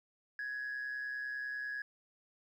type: tone with amplitude modulation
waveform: sine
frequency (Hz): 1673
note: G#6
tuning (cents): +12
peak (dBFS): -33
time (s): 0.39-1.82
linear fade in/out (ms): 2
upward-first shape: sine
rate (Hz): 130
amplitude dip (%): 55
effects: tanh soft clip ceiling -34 dBFS + 12-bit